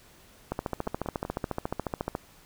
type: two click trains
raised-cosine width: 1 ms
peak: -20 / -15 dBFS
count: 4 / 24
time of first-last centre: 0.87-1.441 / 0.52-2.151 s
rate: 5.25 / 14.1 Hz
effects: pink hiss -56 dBFS RMS until 2.45 s